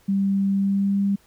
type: tone with pitch glide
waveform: sine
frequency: 196.4 to 198.8 Hz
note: G3 to G3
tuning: +4 to +25 cents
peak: -18 dBFS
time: 0.08-1.16 s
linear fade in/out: 10 ms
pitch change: +21 cents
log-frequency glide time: 0.56-0.99 s
effects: pink hiss -58 dBFS RMS until 1.26 s